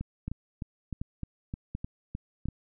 two click trains, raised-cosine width 5 ms, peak -22 / -21 dBFS, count 9 / 4, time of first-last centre 0.01-2.456 / 0.28-2.486 s, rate 3.27 / 1.36 Hz, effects none

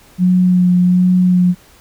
sine tone with vibrato, 180.6 Hz, F#3, 42 cents flat, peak -8 dBFS, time 0.18-1.55 s, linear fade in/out 50 ms, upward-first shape sine, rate 1.3 Hz, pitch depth 16 cents each way, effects pink hiss -46 dBFS RMS until 1.8 s

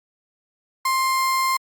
35% pulse tone, 1053 Hz, C6, 11 cents sharp, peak -17 dBFS, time 0.85-1.57 s, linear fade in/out 5 ms, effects Opus 48 kbps

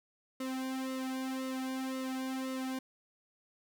sawtooth tone with flanger, 261.6 Hz, C4, in tune, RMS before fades -37 dBFS, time 0.4-2.79 s, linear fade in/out 5 ms, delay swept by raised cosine 1.2 to 2.3 ms, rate 1.9 Hz, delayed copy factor -0.95, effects none

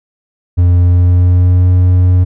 triangle tone with pitch glide, 88.2 to 90.52 Hz, F2 to F#2, +18 to -37 cents, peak -3 dBFS, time 0.57-2.25 s, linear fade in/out 20 ms, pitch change +45 cents, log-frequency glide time 0.79-1.68 s, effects none

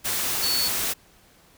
sine tone in noise, 4435 Hz, C#8, in tune, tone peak -23 dBFS, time 0.42-0.69 s, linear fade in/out 20 ms, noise white, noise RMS -26 dBFS, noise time 0.04-0.94 s, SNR 0 dB, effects pink hiss -56 dBFS RMS until 1.57 s

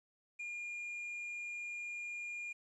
triangle tone, 2416 Hz, D7, 48 cents sharp, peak -39 dBFS, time 0.39-2.53 s, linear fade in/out 10 ms, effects resampled to 24000 Hz + 12-bit

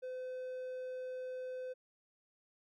triangle tone, 510 Hz, C5, 44 cents flat, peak -38 dBFS, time 0.02-1.74 s, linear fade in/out 20 ms, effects none

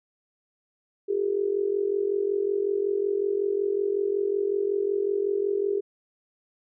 sine tone with amplitude modulation, 401.2 Hz, G4, 40 cents sharp, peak -19 dBFS, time 1.08-5.81 s, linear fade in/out 20 ms, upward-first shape sine, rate 45.4 Hz, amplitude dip 80%, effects none

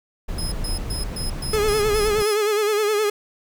brown noise, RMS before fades -27 dBFS, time 0.28-2.23 s, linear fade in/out 10 ms
25% pulse tone bursts, 5110 Hz, D#8, 45 cents sharp, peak -24 dBFS, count 8, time 0.38-2.34 s, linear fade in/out 5 ms, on 140 ms, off 120 ms
45% pulse tone with vibrato, 421.8 Hz, G#4, 27 cents sharp, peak -18 dBFS, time 1.53-3.1 s, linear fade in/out 5 ms, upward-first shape sine, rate 9.6 Hz, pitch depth 61 cents each way
effects none

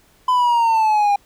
triangle exponential sweep, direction down, 1015 to 803 Hz, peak -11 dBFS, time 0.28-1.16 s, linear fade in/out 5 ms, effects pink hiss -55 dBFS RMS until 1.25 s

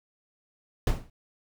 brown noise with exponential decay, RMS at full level -18 dBFS, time 0.87-1.1 s, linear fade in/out 2 ms, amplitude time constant 48 ms, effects none

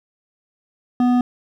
triangle tone with hard clipping, 246.9 Hz, B3, in tune, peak -15 dBFS, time 1-1.21 s, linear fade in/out 2 ms, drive 13 dB, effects none

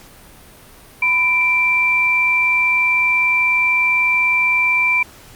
sine tone pair together, 998 / 2348 Hz, B5 / D7, +18 / -1 cents, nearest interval octave + minor third, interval 1481 cents, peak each -23 / -13 dBFS, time 1.02-5.03 s, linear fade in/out 5 ms, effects pink hiss -43 dBFS RMS until 5.35 s + Opus 48 kbps

